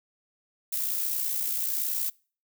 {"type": "noise with amplitude modulation", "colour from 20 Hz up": "violet", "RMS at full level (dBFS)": -27, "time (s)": [0.72, 2.1], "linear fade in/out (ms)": 10, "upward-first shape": "sine", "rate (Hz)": 61.2, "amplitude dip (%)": 45, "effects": ["noise-tail reverb RT60 0.4 s tail -25 dB re dry"]}